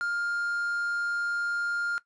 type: tone with quantisation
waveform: triangle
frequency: 1405 Hz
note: F6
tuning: 10 cents sharp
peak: -25 dBFS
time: 0.01-1.98 s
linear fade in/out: 0 ms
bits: 9
effects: noise-tail reverb RT60 0.1 s tail -17 dB re dry + resampled to 24000 Hz